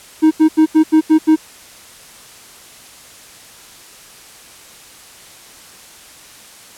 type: tone bursts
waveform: triangle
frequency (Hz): 314.1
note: D#4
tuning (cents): +16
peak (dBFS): -4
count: 7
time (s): 0.22-1.362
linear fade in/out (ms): 20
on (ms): 92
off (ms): 83
effects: white hiss -40 dBFS RMS until 6.77 s + low-pass 11000 Hz 12 dB/octave